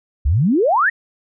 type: exponential sweep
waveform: sine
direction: up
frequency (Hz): 60.4 to 1936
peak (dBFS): -12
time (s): 0.25-0.9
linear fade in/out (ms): 10
effects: none